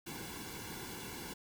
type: noise with comb filter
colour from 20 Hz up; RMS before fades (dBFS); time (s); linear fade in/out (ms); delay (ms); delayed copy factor
pink; -45; 0.06-1.34; 10; 1.6; -0.8
effects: none